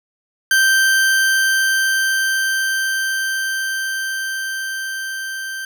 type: tone with level ramp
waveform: 40% pulse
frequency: 1564 Hz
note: G6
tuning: 4 cents flat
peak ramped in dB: -10 to -24 dBFS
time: 0.51-5.65 s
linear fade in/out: 2 ms
effects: none